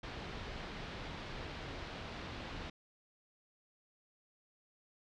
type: low-pass noise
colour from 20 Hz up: pink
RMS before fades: -45 dBFS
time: 0.03-2.7 s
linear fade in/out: 5 ms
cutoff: 4300 Hz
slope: 24 dB/octave
effects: none